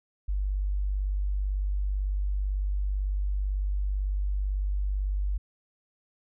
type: tone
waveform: sine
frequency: 49 Hz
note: G1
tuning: in tune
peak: -25 dBFS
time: 0.28-5.38 s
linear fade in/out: 10 ms
effects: none